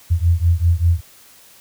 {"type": "beating tone pair", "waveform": "sine", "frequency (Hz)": [83, 88.1], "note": ["E2", "F2"], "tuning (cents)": [12, 16], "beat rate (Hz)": 5.1, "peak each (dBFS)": [-15, -16], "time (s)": [0.1, 1.01], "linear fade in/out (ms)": 20, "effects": ["white hiss -47 dBFS RMS until 1.6 s"]}